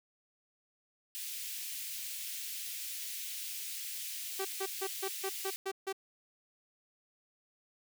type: high-pass noise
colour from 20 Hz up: white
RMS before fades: -41 dBFS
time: 1.15-5.56 s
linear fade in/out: 0 ms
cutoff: 2200 Hz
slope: 24 dB/octave
type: tone bursts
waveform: sawtooth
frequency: 386.6 Hz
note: G4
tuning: 24 cents flat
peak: -30 dBFS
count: 8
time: 4.39-5.928 s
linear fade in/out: 10 ms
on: 61 ms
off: 150 ms
effects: none